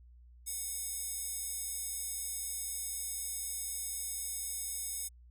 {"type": "tone with high-pass filter", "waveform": "square", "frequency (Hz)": 732, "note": "F#5", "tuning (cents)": -19, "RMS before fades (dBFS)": -39, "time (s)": [0.46, 5.09], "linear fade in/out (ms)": 20, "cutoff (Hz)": 8300, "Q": 2.2, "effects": ["added 60 Hz sine -54 dBFS peak until 5.3 s"]}